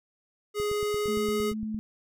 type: tone with pitch glide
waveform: square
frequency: 416.3 to 419 Hz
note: G#4 to G#4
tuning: +4 to +15 cents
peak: -27 dBFS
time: 0.54-1.54 s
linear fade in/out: 50 ms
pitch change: +11 cents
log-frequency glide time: 0.72-1.35 s
type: click train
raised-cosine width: 5 ms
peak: -28 dBFS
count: 11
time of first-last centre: 0.6-1.745 s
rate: 8.73 Hz
type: tone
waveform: sine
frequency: 216.8 Hz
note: A3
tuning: 25 cents flat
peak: -30 dBFS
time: 1.08-1.79 s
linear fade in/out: 0 ms
effects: none